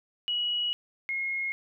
sine tone pair in turn, 2917 / 2155 Hz, F#7 / C#7, -25 / -49 cents, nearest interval perfect fourth, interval 524 cents, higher first, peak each -26 / -28 dBFS, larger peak first, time 0.28-0.73 / 1.09-1.52 s, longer first, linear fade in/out 0 ms, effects none

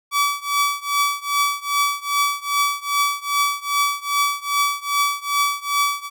sawtooth tone with tremolo, 1147 Hz, D6, 41 cents flat, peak -11 dBFS, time 0.11-6.1 s, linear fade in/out 50 ms, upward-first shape triangle, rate 2.5 Hz, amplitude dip 95%, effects none

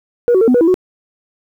sine tone with pitch steps, 480 / 374 / 453.2 / 250.5 / 486.5 / 329.8 / 367.5 Hz, B4 / F#4 / A#4 / B3 / B4 / E4 / F#4, -49 / +19 / -49 / +25 / -26 / +1 / -12 cents, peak -6 dBFS, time 0.28-0.742 s, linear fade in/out 0 ms, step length 66 ms, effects tanh soft clip ceiling -5 dBFS + 8-bit

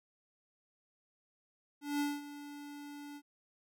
square tone with ADSR envelope, 289.5 Hz, D4, 25 cents flat, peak -31 dBFS, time 1.81-3.22 s, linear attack 190 ms, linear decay 210 ms, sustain -15 dB, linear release 58 ms, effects none

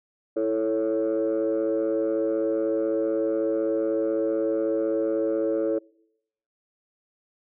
sine chord, A major, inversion second, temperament equal, 329.6 / 440 / 554.4 Hz, E4 / A4 / C#5, 0 / 0 / 0 cents, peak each -25 / -25 / -25 dBFS, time 0.36-5.79 s, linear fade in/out 10 ms, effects noise-tail reverb RT60 0.8 s tail -26 dB re dry + tanh soft clip ceiling -17 dBFS

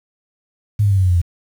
sine tone with pitch steps, 104.4 / 101.08 / 97.86 / 94.74 / 91.73 / 88.81 / 85.98 Hz, G#2 / G#2 / G2 / F#2 / F#2 / F2 / F2, +10 / -46 / -2 / +41 / -14 / +30 / -27 cents, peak -11 dBFS, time 0.79-1.217 s, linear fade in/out 10 ms, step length 61 ms, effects 7-bit

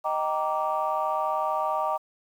sine chord, Eb major seventh, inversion none, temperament just, 622.3 / 777.8 / 933.4 / 1166.7 Hz, Eb5 / G5 / Bb5 / D6, 0 / -14 / +2 / -12 cents, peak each -29 dBFS, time 0.04-1.98 s, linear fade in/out 20 ms, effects tanh soft clip ceiling -15 dBFS + 9-bit

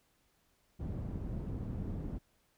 white low-pass noise, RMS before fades -39 dBFS, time 0.79-2.19 s, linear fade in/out 20 ms, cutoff 160 Hz, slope 12 dB/octave, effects pink hiss -73 dBFS RMS until 2.57 s

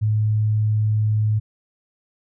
sine tone, 107.4 Hz, A2, 41 cents flat, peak -16 dBFS, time 0.01-1.4 s, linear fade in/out 20 ms, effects none

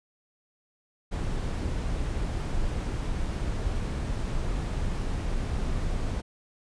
brown noise, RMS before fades -29 dBFS, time 1.11-6.22 s, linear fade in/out 20 ms, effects resampled to 22050 Hz

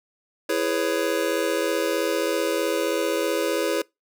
square chord, C# minor seventh, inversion first, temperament just, 332.6 / 415.8 / 498.9 / 554.4 Hz, E4 / G#4 / B4 / C#5, +16 / +2 / +17 / 0 cents, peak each -28 dBFS, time 0.49-3.82 s, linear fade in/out 5 ms, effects noise-tail reverb RT60 0.2 s tail -24 dB re dry

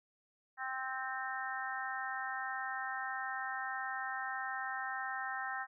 harmonic tone, 261.6 Hz, C4, in tune, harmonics 3 / 4 / 5 / 6 / 7, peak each -42 / -46 / -44 / -43 / -42 dBFS, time 0.57-5.67 s, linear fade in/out 50 ms, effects none

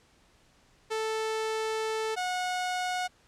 sawtooth tone pair in turn, 440 / 729.3 Hz, A4 / F#5, 0 / -25 cents, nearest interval major sixth, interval 875 cents, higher second, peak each -25 dBFS, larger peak neither, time 0.9-2.16 / 2.16-3.08 s, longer first, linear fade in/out 20 ms, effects pink hiss -63 dBFS RMS until 3.27 s + low-pass 8000 Hz 12 dB/octave

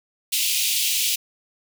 pink high-pass noise, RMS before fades -22 dBFS, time 0.32-1.16 s, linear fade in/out 10 ms, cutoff 2500 Hz, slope 48 dB/octave, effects none

